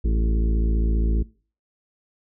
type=harmonic tone with a mistuned harmonic; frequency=55 Hz; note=A1; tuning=in tune; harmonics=1 / 2 / 3 / 4 / 5 / 6 / 7 / 8; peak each=-18 / -35 / -34 / -32 / -40 / -34 / -40 / -41 dBFS; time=0.04-1.23 s; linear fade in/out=10 ms; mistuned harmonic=7; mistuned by=+44 cents; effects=noise-tail reverb RT60 0.4 s tail -22 dB re dry

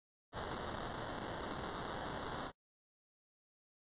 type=noise with sample-and-hold; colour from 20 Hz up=violet; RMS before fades=-43 dBFS; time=0.32-2.52 s; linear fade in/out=50 ms; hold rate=2450 Hz; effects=noise-tail reverb RT60 0.1 s tail -26 dB re dry + resampled to 8000 Hz

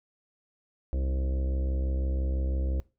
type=harmonic tone with a mistuned harmonic; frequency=66 Hz; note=C2; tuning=16 cents sharp; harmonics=1 / 2 / 3 / 4 / 5 / 6 / 7 / 8 / 9 / 10; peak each=-26 / -43 / -44 / -47 / -42 / -50 / -49 / -44 / -54 / -57 dBFS; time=0.93-2.8 s; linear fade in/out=0 ms; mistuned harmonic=5; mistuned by=-42 cents; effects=noise-tail reverb RT60 0.3 s tail -21 dB re dry

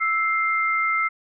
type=tone pair together; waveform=sine; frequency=1318.5 / 2098 Hz; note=E6 / C7; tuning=0 / +4 cents; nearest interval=minor sixth; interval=804 cents; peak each=-22 / -22 dBFS; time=0-1.09 s; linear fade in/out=20 ms; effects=none

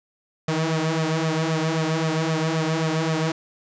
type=tone with flanger; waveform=sawtooth; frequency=159.8 Hz; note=D#3; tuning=47 cents sharp; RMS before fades=-23 dBFS; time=0.48-3.32 s; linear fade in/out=5 ms; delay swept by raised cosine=1.6 to 4.6 ms; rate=3.8 Hz; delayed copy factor=+0.75; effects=resampled to 16000 Hz + 8-bit

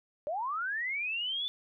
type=linear sweep; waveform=sine; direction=up; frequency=560 to 3520 Hz; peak=-31 dBFS; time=0.27-1.48 s; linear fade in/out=0 ms; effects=none

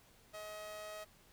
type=tone with amplitude modulation; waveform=sawtooth; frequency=634 Hz; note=D#5; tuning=32 cents sharp; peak=-39 dBFS; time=0.33-1.05 s; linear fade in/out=20 ms; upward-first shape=sine; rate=207 Hz; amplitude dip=50%; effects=pink hiss -65 dBFS RMS until 1.32 s

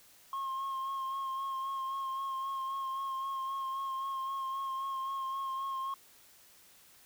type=tone with vibrato; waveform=sine; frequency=1074 Hz; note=C6; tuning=45 cents sharp; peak=-31 dBFS; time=0.33-5.94 s; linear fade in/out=2 ms; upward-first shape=sine; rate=3.8 Hz; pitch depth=23 cents each way; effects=tanh soft clip ceiling -33 dBFS + white hiss -60 dBFS RMS until 7.05 s

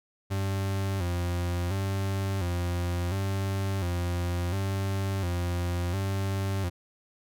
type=tone with vibrato; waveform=40% pulse; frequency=92.5 Hz; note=F#2; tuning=in tune; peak=-26 dBFS; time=0.3-6.7 s; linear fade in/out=20 ms; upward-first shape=square; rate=0.71 Hz; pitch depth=89 cents each way; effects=none

